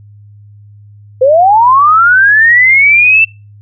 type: linear sweep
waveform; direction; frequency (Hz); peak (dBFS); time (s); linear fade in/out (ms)
sine; up; 493.9 to 2681; -3; 1.21-3.25; 10
effects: noise-tail reverb RT60 0.3 s tail -25 dB re dry + added 103 Hz sine -34 dBFS peak until 3.61 s